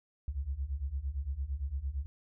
sine beating tone pair, 63.9 / 72.7 Hz, C2 / D2, -40 / -17 cents, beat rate 8.8 Hz, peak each -37 / -35 dBFS, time 0.28-2.06 s, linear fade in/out 0 ms, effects none

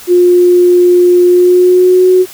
sine tone with pitch glide, 355.7 to 368.5 Hz, F4 to F#4, +32 to -7 cents, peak -3 dBFS, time 0.07-2.26 s, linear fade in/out 50 ms, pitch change +61 cents, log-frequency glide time 1.26-2.08 s, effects white hiss -32 dBFS RMS until 2.33 s

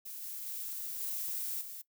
violet noise with level steps, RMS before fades -44 / -42 / -40 / -37 / -45 dBFS, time 0.05-1.82 s, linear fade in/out 10 ms, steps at 0.22 / 0.46 / 1 / 1.61 s, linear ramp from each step 5 ms, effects noise-tail reverb RT60 0.1 s tail -19 dB re dry

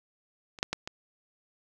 clicks, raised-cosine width 0.2 ms, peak -27 / -8 / -13 / -19 dBFS, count 4, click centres 0.588 / 0.629 / 0.73 / 0.875 s, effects none

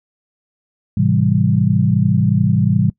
sine chord, A minor seventh, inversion none, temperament equal with one note detuned, 107.92 / 130.81 / 164.81 / 196 Hz, A2 / C3 / E3 / G3, -33 / 0 / 0 / 0 cents, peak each -17 dBFS, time 0.97-2.9 s, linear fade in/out 5 ms, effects noise-tail reverb RT60 0.1 s tail -23 dB re dry

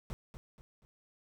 brown noise with echo, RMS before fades -39 dBFS, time 0.1-0.13 s, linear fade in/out 0 ms, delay 240 ms, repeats 3, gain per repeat -8 dB, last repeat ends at 0.85 s, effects none

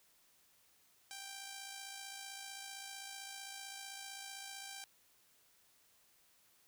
5% pulse tone with amplitude modulation, 786 Hz, G5, 4 cents sharp, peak -33 dBFS, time 1.11-4.84 s, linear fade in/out 0 ms, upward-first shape sine, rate 55.6 Hz, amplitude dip 40%, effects white hiss -70 dBFS RMS until 6.67 s

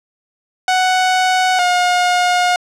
sawtooth tone pair in turn, 742 / 716.7 Hz, F#5 / F5, +5 / +45 cents, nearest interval minor second, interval 60 cents, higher first, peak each -8 dBFS, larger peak neither, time 0.68-1.59 / 1.59-2.56 s, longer second, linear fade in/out 2 ms, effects low-pass 7000 Hz 12 dB/octave

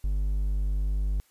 triangle tone, 49.91 Hz, G1, 32 cents sharp, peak -22 dBFS, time 0.04-1.2 s, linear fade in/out 0 ms, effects white hiss -64 dBFS RMS until 1.3 s + resampled to 32000 Hz

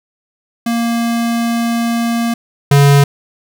square tone pair in turn, 233.1 / 141.49 Hz, A#3 / C#3, 0 / +36 cents, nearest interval major sixth, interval 864 cents, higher first, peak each -14 / -6 dBFS, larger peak second, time 0.66-2.34 / 2.71-3.04 s, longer first, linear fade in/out 5 ms, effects none

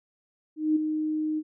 sine tone with ADSR envelope, 309.2 Hz, D#4, 11 cents flat, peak -18 dBFS, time 0.56-1.43 s, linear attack 200 ms, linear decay 9 ms, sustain -7 dB, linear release 50 ms, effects none

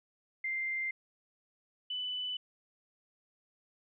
sine tone pair in turn, 2093 / 2992 Hz, C7 / F#7, 0 / +19 cents, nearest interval tritone, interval 619 cents, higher second, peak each -32 / -34 dBFS, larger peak first, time 0.44-0.91 / 1.9-2.37 s, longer neither, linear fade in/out 5 ms, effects none

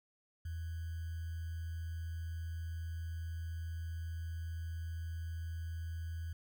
sine tone with sample-and-hold, 82.41 Hz, E2, in tune, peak -38 dBFS, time 0.45-6.33 s, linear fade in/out 5 ms, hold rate 1575 Hz, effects none

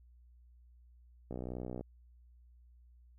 click train, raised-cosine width 2 ms, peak -28 dBFS, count 32, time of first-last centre 1.31-1.81 s, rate 62 Hz, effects added 60 Hz sine -58 dBFS peak until 3.18 s

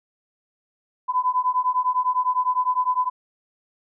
sine beating tone pair, 1001 / 1010.9 Hz, B5 / B5, +23 / +40 cents, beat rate 9.9 Hz, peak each -22 dBFS, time 1.08-3.1 s, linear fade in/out 20 ms, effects none

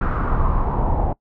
brown noise with low-pass filter sweep, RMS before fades -19 dBFS, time 0.01-1.13 s, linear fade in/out 5 ms, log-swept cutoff 1400 to 780 Hz, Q 4.7, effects noise-tail reverb RT60 0.1 s tail -22 dB re dry

